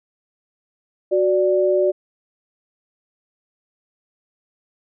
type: tone pair together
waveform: sine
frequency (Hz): 370 / 586.7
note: F#4 / D5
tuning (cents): 0 / -2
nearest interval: minor sixth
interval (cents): 798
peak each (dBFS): -17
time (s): 1.11-1.92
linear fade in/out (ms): 20
effects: none